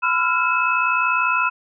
sine tone cluster, 1005 / 1347 / 1407 / 2590 Hz, B5 / E6 / F6 / E7, +30 / +37 / +12 / -31 cents, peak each -22 dBFS, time 0.02-1.5 s, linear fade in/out 20 ms, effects none

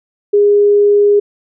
sine tone, 410 Hz, G#4, 22 cents flat, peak -6 dBFS, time 0.33-1.2 s, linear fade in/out 10 ms, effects none

